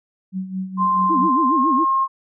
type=tone with tremolo; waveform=sine; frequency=188.3 Hz; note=F#3; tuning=31 cents sharp; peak=-21 dBFS; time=0.32-1.3 s; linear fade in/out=50 ms; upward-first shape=sine; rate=4.6 Hz; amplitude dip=70%
type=tone with pitch glide; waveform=sine; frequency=1046.5 to 1070.3 Hz; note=C6 to C6; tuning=0 to +39 cents; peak=-15 dBFS; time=0.77-2.08 s; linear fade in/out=50 ms; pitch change=+39 cents; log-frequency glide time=1.5-1.59 s
type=tone with vibrato; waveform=sine; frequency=286.3 Hz; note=D4; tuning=44 cents flat; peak=-19 dBFS; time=1.09-1.85 s; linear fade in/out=20 ms; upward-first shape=sine; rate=7.2 Hz; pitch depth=260 cents each way
effects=none